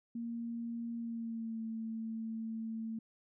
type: tone with pitch glide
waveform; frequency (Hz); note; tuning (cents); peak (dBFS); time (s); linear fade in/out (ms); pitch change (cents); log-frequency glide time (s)
sine; 233.1 to 223.9; A#3 to A3; 0 to +30; -37; 0.15-2.99; 5; -70; 0.96-1.61
effects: none